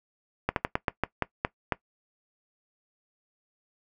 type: slowing click train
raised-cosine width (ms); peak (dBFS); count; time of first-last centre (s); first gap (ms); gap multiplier
0.5; -9; 9; 0.49-1.723; 72; 1.21
effects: noise-tail reverb RT60 0.1 s tail -19 dB re dry